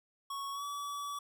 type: tone with pitch glide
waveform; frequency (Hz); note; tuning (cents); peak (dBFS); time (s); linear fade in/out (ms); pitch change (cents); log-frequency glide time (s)
square; 1108.7 to 1144.5; C#6 to D6; 0 to -45; -38; 0.3-1.19; 5; +55; 0.52-0.64
effects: none